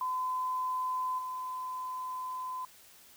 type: tone with level steps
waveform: sine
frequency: 1018 Hz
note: C6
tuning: 48 cents flat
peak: -30 / -35 dBFS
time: 0.01-2.65 s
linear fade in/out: 2 ms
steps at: 1.18 s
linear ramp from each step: 10 ms
effects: white hiss -57 dBFS RMS until 3.16 s